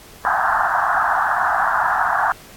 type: band-pass noise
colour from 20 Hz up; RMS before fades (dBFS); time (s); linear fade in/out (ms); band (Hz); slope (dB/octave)
pink; -18; 0.25-2.32; 0; 690 to 1700; 96
effects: pink hiss -43 dBFS RMS until 2.56 s + AAC 64 kbps